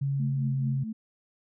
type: tone with pitch glide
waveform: sine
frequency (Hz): 138.59 to 135.82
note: C#3 to C#3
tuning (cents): 0 to -35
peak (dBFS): -25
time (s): 0.01-0.84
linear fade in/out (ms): 10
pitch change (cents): -35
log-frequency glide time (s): 0.17-0.53
type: tone with tremolo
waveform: sine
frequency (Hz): 220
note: A3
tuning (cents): 0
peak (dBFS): -30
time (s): 0.19-0.93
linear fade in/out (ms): 10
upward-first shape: triangle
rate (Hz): 4.6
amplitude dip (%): 90
effects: none